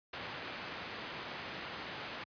white low-pass noise, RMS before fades -44 dBFS, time 0.13-2.24 s, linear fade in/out 5 ms, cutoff 2600 Hz, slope 12 dB/octave, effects high-pass 80 Hz 12 dB/octave + resampled to 11025 Hz

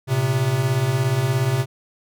square beating tone pair, 115.4 / 132.4 Hz, A#2 / C3, -17 / +21 cents, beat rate 17 Hz, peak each -24 / -20 dBFS, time 0.07-1.66 s, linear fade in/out 50 ms, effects none

